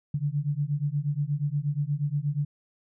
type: beating tone pair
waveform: sine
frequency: 141.3 / 149.7 Hz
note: C#3 / D3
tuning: +34 / +33 cents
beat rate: 8.4 Hz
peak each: -28 dBFS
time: 0.14-2.45 s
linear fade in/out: 5 ms
effects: none